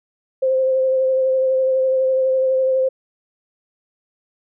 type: tone with vibrato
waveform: sine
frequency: 523.3 Hz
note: C5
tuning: in tune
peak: -14 dBFS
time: 0.42-2.89 s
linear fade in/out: 10 ms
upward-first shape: sine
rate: 12 Hz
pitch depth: 17 cents each way
effects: none